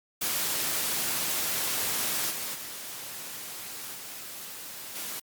white noise with level steps, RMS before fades -29 / -34 / -39 / -41 / -36 dBFS, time 0.21-5.2 s, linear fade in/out 10 ms, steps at 2.3 / 2.54 / 3.94 / 4.95 s, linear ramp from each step 10 ms, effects high-pass 100 Hz 12 dB/octave + Opus 48 kbps

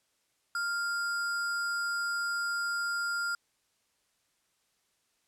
sine tone with sample-and-hold, 1396.9 Hz, F6, in tune, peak -29 dBFS, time 0.55-3.35 s, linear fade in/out 2 ms, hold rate 6300 Hz, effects white hiss -74 dBFS RMS until 5.27 s + low-pass 10000 Hz 12 dB/octave

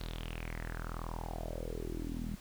sawtooth tone with low-pass filter sweep, 40.83 Hz, E1, 16 cents flat, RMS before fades -40 dBFS, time 0-2.36 s, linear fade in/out 10 ms, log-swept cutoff 4200 to 200 Hz, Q 5.7, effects pink hiss -55 dBFS RMS until 2.4 s

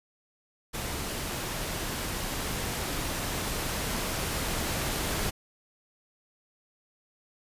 pink noise with level ramp, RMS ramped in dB -34 to -30 dBFS, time 0.73-5.31 s, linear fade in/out 20 ms, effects resampled to 32000 Hz

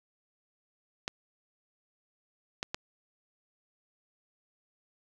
clicks, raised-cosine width 0.2 ms, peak -15 dBFS, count 3, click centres 1.079 / 2.629 / 2.745 s, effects none

